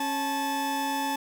40% pulse tone pair together, 274.1 / 870.2 Hz, C#4 / A5, -19 / -19 cents, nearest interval octave + minor sixth, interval 2000 cents, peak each -31 / -27 dBFS, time 0-1.16 s, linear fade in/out 5 ms, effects none

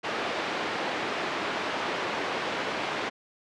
pink band-pass noise, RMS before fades -31 dBFS, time 0.03-3.1 s, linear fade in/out 20 ms, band 350 to 3000 Hz, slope 12 dB/octave, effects low-pass 7000 Hz 12 dB/octave

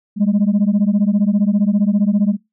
sine beating tone pair, 198.2 / 213.2 Hz, G3 / G#3, +19 / +46 cents, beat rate 15 Hz, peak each -13 dBFS, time 0.16-2.37 s, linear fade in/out 50 ms, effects noise-tail reverb RT60 0.2 s tail -25 dB re dry + tanh soft clip ceiling -9 dBFS

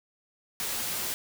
white noise, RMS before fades -32 dBFS, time 0.6-1.14 s, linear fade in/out 0 ms, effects none

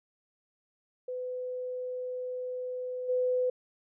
sine tone with level steps, 503 Hz, B4, 32 cents sharp, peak -33 / -25 dBFS, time 1.08-3.5 s, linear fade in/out 5 ms, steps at 3.08 s, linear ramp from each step 20 ms, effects none

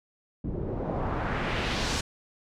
pink noise with low-pass filter sweep, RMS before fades -30 dBFS, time 0.44-2.01 s, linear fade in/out 5 ms, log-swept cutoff 270 to 6900 Hz, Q 1.3, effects none

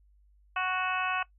harmonic tone, 370 Hz, F#4, in tune, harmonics 2 / 3 / 4 / 5 / 6 / 7 / 8, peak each -34 / -32 / -33 / -42 / -44 / -34 / -44 dBFS, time 0.56-1.23 s, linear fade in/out 5 ms, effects noise-tail reverb RT60 0.1 s tail -19 dB re dry + added 50 Hz sine -59 dBFS peak until 1.38 s

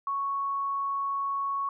sine tone, 1108.7 Hz, C#6, in tune, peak -27 dBFS, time 0.07-1.69 s, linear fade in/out 2 ms, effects none

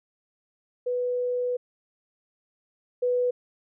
sine tone pair in turn, 493.9 / 493.9 Hz, B4 / B4, 0 / 0 cents, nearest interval unison, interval 0 cents, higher neither, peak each -24 / -21 dBFS, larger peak second, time 0.86-1.57 / 3.02-3.31 s, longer first, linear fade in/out 10 ms, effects none

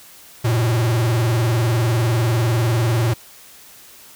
square tone with vibrato, 116.2 Hz, A#2, 5 cents flat, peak -16 dBFS, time 0.44-3.14 s, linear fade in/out 10 ms, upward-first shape sine, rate 20 Hz, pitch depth 150 cents each way, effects white hiss -44 dBFS RMS until 4.15 s

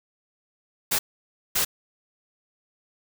white noise bursts at uneven times, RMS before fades -23 dBFS, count 2, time 0.91-0.99 / 1.55-1.65 s, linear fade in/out 10 ms, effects none

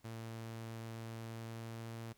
sawtooth tone with pitch glide, 113.5 to 114.42 Hz, A#2 to A#2, -46 to -32 cents, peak -40 dBFS, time 0.04-2.13 s, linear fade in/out 10 ms, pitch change +14 cents, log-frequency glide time 1.02-1.94 s, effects pink hiss -71 dBFS RMS until 2.17 s

